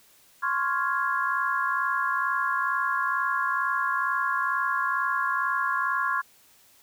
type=chord; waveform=sine; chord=Db major seventh; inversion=third; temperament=equal; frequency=1046.5 / 1108.7 / 1396.9 / 1661.2 Hz; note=C6 / Db6 / F6 / Ab6; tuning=0 / 0 / 0 / 0 cents; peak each=-29 dBFS; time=0.42-6.22 s; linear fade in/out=20 ms; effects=white hiss -58 dBFS RMS until 6.82 s